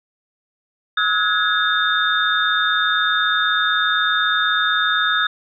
sine tone cluster, 1284 / 1452 / 1668 / 3635 Hz, E6 / F#6 / G#6 / A#7, -46 / -33 / +7 / -44 cents, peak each -21 dBFS, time 0.97-5.27 s, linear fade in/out 5 ms, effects none

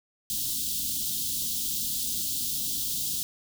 white band-stop noise, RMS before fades -30 dBFS, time 0.3-3.23 s, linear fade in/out 0 ms, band 300 to 3200 Hz, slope 48 dB/octave, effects none

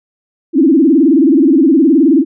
sine tone with vibrato, 296.3 Hz, D4, 15 cents sharp, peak -5 dBFS, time 0.53-2.25 s, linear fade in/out 50 ms, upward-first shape sine, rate 19 Hz, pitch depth 250 cents each way, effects none

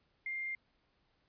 sine tone with quantisation, 2109 Hz, C7, 13 cents sharp, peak -36 dBFS, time 0.26-0.55 s, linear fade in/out 2 ms, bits 11, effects pink hiss -75 dBFS RMS until 1.28 s + resampled to 11025 Hz

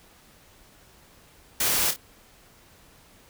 white noise with echo, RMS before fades -24 dBFS, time 1.6-1.91 s, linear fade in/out 5 ms, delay 27 ms, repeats 2, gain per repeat -8 dB, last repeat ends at 1.964 s, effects pink hiss -55 dBFS RMS until 3.29 s

